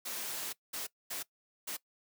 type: noise bursts at uneven times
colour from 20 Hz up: white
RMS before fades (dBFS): -39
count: 4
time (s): 0.05-0.53 / 0.73-0.87 / 1.1-1.23 / 1.67-1.77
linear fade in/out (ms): 10
effects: noise-tail reverb RT60 0.1 s tail -20 dB re dry + high-pass 200 Hz 12 dB/octave